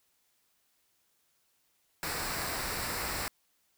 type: noise with comb filter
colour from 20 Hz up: pink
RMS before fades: -35 dBFS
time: 2.03-3.28 s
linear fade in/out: 0 ms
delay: 0.31 ms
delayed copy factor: -0.55
effects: white hiss -73 dBFS RMS until 3.77 s